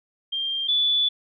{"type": "tone pair in turn", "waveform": "sine", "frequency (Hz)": [3186, 3462], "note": ["G7", "A7"], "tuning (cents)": [27, -29], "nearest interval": "minor second", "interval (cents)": 144, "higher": "second", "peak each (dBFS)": [-24, -18], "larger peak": "second", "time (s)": [[0.32, 0.68], [0.68, 1.09]], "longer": "second", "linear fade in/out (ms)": 10, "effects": []}